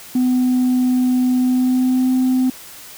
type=tone with pitch glide; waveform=sine; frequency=252.1 to 256.5 Hz; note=B3 to C4; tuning=+36 to -34 cents; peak=-11 dBFS; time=0.15-2.5 s; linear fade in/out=5 ms; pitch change=+30 cents; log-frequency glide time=1.37-2.09 s; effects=tanh soft clip ceiling -11 dBFS + white hiss -38 dBFS RMS until 2.97 s